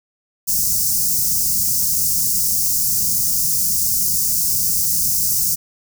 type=band-stop noise; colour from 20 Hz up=white; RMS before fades=-18 dBFS; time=0.47-5.56 s; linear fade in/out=20 ms; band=210 to 5100 Hz; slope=48 dB/octave; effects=none